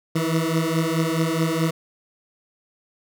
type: beating tone pair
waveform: 20% pulse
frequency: 160 / 164.7 Hz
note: D#3 / E3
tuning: +49 / -1 cents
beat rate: 4.7 Hz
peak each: -18 dBFS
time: 0.15-1.71 s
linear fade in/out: 10 ms
effects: none